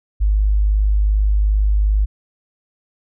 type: tone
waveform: sine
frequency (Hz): 51.3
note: G#1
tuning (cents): -21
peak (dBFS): -12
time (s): 0.2-2.06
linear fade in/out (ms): 20
effects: none